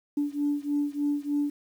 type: beating tone pair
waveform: sine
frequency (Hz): 288.6 / 291.9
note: D4 / D4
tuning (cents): -30 / -10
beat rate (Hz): 3.3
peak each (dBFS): -27 / -28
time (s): 0.17-1.5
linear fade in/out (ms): 5
effects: tanh soft clip ceiling -18 dBFS + 9-bit